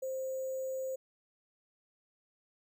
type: tone with sample-and-hold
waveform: sine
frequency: 525 Hz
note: C5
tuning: 6 cents sharp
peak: -34 dBFS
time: 0.02-0.96 s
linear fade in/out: 10 ms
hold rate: 7350 Hz
effects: none